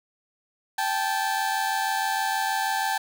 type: tone pair together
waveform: 30% pulse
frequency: 784 / 870.3 Hz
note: G5 / A5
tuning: 0 / -19 cents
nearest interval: major second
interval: 181 cents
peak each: -24 dBFS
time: 0.78-2.98 s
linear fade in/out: 5 ms
effects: none